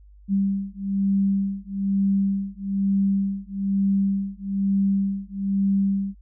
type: beating tone pair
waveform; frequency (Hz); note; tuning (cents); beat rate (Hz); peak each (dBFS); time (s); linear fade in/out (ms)
sine; 196 / 197.1; G3 / G3; 0 / +10; 1.1; -23; 0.28-6.15; 50
effects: added 50 Hz sine -46 dBFS peak until 6.21 s